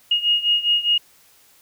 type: beating tone pair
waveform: sine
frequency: 2864 / 2868.9 Hz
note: F7 / F7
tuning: +43 / +46 cents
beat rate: 4.9 Hz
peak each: -18 / -21 dBFS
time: 0.11-0.98 s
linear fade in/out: 5 ms
effects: white hiss -54 dBFS RMS until 1.61 s